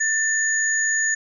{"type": "tone pair together", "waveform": "sine", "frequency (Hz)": [1784, 6776], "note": ["A6", "G#8"], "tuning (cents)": [23, 34], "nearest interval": "octave + major seventh", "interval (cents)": 2311, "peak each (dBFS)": [-20, -23], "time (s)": [0, 1.15], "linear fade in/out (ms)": 10, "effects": []}